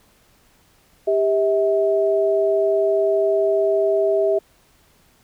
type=tone pair together; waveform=sine; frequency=396.7 / 645 Hz; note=G4 / E5; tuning=+21 / -38 cents; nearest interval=minor sixth; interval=841 cents; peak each=-18 dBFS; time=1.07-4.39 s; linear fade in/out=10 ms; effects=pink hiss -57 dBFS RMS until 5.23 s